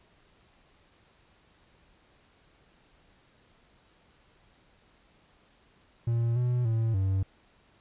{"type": "tone with pitch steps", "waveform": "triangle", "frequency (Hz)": [116.8, 123.1, 113.1, 95.8], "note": ["A#2", "B2", "A2", "G2"], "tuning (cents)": [4, -5, 48, -39], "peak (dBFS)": -22, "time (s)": [6.07, 7.23], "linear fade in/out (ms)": 5, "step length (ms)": 290, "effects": ["pink hiss -63 dBFS RMS until 7.8 s", "resampled to 8000 Hz"]}